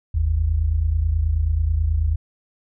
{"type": "tone pair together", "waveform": "sine", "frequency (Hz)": [50.23, 79.5], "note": ["G1", "D#2"], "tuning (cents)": [43, 38], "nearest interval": "minor sixth", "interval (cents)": 795, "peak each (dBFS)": [-22, -18], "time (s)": [0.14, 2.16], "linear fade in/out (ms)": 10, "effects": []}